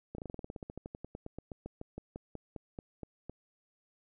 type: slowing click train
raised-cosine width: 2 ms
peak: -28 dBFS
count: 29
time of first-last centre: 0.15-3.296 s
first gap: 33 ms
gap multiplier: 1.08
effects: none